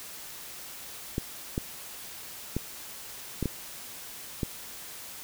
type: clicks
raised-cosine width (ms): 3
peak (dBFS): -15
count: 6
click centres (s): 1.181 / 1.579 / 2.566 / 3.427 / 3.457 / 4.432
effects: white hiss -43 dBFS RMS until 5.23 s